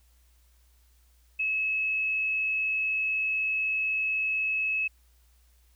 sine tone, 2584 Hz, E7, 35 cents flat, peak -25 dBFS, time 1.39-4.88 s, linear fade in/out 10 ms, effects added 60 Hz sine -59 dBFS peak until 5.75 s + white hiss -68 dBFS RMS until 5.75 s

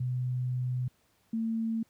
sine tone pair in turn, 125.9 / 225.2 Hz, B2 / A3, +34 / +40 cents, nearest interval minor seventh, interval 1006 cents, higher second, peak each -28 dBFS, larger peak neither, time 0-0.88 / 1.33-1.83 s, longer first, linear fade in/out 5 ms, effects pink hiss -69 dBFS RMS until 1.89 s + high-pass 60 Hz 12 dB/octave

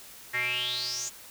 square tone with band-pass filter sweep, 123.47 Hz, B2, in tune, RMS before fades -31 dBFS, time 0.33-1.1 s, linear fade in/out 20 ms, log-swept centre 1900 to 7100 Hz, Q 9.5, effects white hiss -48 dBFS RMS until 1.3 s

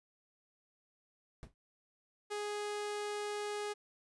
brown noise with exponential decay, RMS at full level -42 dBFS, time 1.43-1.54 s, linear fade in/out 0 ms, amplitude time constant 23 ms
sawtooth tone, 415.3 Hz, G#4, in tune, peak -33 dBFS, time 2.3-3.74 s, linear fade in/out 20 ms
effects resampled to 24000 Hz

